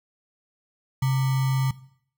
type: tone with sample-and-hold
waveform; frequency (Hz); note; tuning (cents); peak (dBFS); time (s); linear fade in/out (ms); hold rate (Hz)
sine; 132.8; C3; +26; -19; 1.02-1.71; 5; 1050
effects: noise-tail reverb RT60 0.6 s tail -18 dB re dry